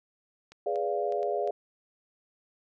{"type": "clicks", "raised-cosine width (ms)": 0.2, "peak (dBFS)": -32, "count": 5, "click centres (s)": [0.52, 0.758, 1.123, 1.23, 1.475]}
{"type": "chord", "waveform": "sine", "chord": "G# diminished seventh", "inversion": "none", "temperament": "equal with one note detuned", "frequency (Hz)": [415.3, 493.9, 579.9, 698.5], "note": ["G#4", "B4", "D5", "F5"], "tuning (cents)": [0, 0, -22, 0], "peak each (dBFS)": [-31, -35, -32, -32], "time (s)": [0.66, 1.51], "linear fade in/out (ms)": 5}
{"effects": []}